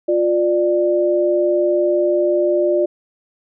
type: tone pair together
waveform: sine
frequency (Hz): 352.7 / 593.2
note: F4 / D5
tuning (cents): +17 / +17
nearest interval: major sixth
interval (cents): 900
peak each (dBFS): -16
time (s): 0.08-2.86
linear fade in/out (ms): 10
effects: none